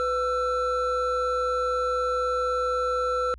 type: tone pair together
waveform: triangle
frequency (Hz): 501.2 / 1338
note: B4 / E6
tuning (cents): +25 / +25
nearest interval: octave + perfect fourth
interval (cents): 1700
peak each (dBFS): -24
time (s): 0-3.34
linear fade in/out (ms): 0
effects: added 60 Hz sine -43 dBFS peak until 3.38 s + resampled to 24000 Hz